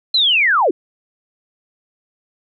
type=linear sweep; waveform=sine; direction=down; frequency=4154 to 293.7 Hz; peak=-11 dBFS; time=0.14-0.71 s; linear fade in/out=5 ms; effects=none